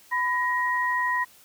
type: tone pair together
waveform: sine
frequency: 1000 / 1887.7 Hz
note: B5 / A#6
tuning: +21 / +21 cents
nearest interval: major seventh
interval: 1100 cents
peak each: -25 dBFS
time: 0.11-1.25 s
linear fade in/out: 20 ms
effects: white hiss -54 dBFS RMS until 1.44 s